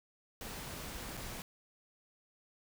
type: noise with dropouts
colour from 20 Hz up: pink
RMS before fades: -44 dBFS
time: 0.41-1.42 s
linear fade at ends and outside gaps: 1 ms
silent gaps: 1.17-1.174 s
effects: none